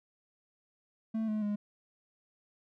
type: tone with pitch steps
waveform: triangle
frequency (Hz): 221.8 / 214.2 / 206.9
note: A3 / A3 / G#3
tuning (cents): +14 / -46 / -6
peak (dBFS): -28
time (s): 1.14-1.56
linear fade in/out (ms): 10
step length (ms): 140
effects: none